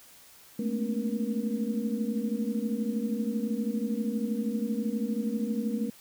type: tone cluster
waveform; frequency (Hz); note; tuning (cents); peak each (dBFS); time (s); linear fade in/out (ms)
sine; 214.6 / 227.2 / 253.2 / 282.7 / 475.5; A3 / A#3 / B3 / C#4 / A#4; -43 / -44 / +43 / +34 / +34; -31 / -31 / -37 / -39 / -38; 0.59-5.9; 5
effects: white hiss -54 dBFS RMS until 6 s